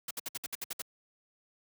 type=noise bursts; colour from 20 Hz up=white; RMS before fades=-37 dBFS; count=9; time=0.08-0.82 s; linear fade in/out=5 ms; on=28 ms; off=61 ms; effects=high-pass 100 Hz 12 dB/octave